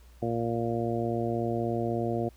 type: harmonic tone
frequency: 116.54 Hz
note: A#2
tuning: in tune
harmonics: 1 / 2 / 3 / 4 / 5 / 6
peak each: -33 / -33 / -32 / -35 / -36 / -35 dBFS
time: 0.22-2.29 s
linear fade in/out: 5 ms
effects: added 60 Hz sine -51 dBFS peak until 2.36 s + pink hiss -62 dBFS RMS until 2.36 s